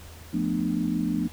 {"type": "chord", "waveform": "sine", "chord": "B half-diminished seventh", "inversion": "second", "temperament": "equal with one note detuned", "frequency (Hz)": [174.61, 220, 246.9, 299.5], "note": ["F3", "A3", "B3", "D4"], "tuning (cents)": [0, 0, 0, 34], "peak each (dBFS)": -29, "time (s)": [0.33, 1.28], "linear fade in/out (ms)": 10, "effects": ["added 82 Hz sine -44 dBFS peak until 1.32 s", "pink hiss -48 dBFS RMS until 1.32 s"]}